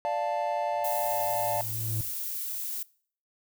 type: chord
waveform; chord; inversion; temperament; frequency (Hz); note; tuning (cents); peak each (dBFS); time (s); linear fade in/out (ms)
triangle; D minor; none; equal; 587.3 / 698.5 / 880; D5 / F5 / A5; 0 / 0 / 0; -29; 0.05-1.61; 0
type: tone with exponential growth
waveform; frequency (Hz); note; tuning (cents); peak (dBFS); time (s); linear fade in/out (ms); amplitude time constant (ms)
triangle; 110.9; A2; +14; -25; 0.72-2.01; 0; 280
type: noise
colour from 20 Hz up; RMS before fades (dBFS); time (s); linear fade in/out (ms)
violet; -34; 0.84-2.83; 5
effects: noise-tail reverb RT60 0.5 s tail -22 dB re dry